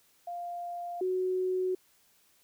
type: tone pair in turn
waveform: sine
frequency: 698.5 / 370 Hz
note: F5 / F#4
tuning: 0 / 0 cents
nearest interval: major seventh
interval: 1100 cents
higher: first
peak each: -35 / -27 dBFS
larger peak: second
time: 0.27-1.01 / 1.01-1.75 s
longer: neither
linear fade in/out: 5 ms
effects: white hiss -66 dBFS RMS until 2.43 s